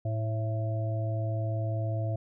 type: harmonic tone with a mistuned harmonic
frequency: 109.4 Hz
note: A2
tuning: 9 cents flat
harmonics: 1 / 3 / 5 / 6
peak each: -28 / -42 / -42 / -37 dBFS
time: 0.05-2.16 s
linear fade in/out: 5 ms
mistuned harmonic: 6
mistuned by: +27 cents
effects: none